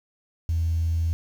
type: tone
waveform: sine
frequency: 82.6 Hz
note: E2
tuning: 4 cents sharp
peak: -20 dBFS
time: 0.49-1.13 s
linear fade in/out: 0 ms
effects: tanh soft clip ceiling -16 dBFS + 8-bit